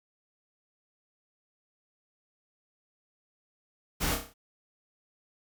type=noise with echo; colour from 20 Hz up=pink; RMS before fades=-30 dBFS; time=4-4.16 s; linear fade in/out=20 ms; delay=30 ms; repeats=6; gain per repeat=-5 dB; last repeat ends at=4.34 s; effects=none